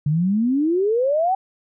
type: exponential sweep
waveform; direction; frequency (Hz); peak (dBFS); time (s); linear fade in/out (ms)
sine; up; 142.3 to 784; -16; 0.06-1.35; 5
effects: none